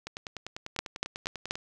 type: two click trains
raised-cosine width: 0.2 ms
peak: -20 / -11 dBFS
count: 16 / 4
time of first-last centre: 0.07-1.555 / 0.79-1.509 s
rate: 10.1 / 4.17 Hz
effects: none